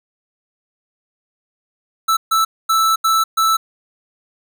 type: tone bursts at uneven times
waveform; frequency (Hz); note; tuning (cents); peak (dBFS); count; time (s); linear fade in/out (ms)
square; 1318.5; E6; 0; -13; 5; 2.08-2.17 / 2.31-2.45 / 2.69-2.96 / 3.04-3.24 / 3.37-3.57; 10
effects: none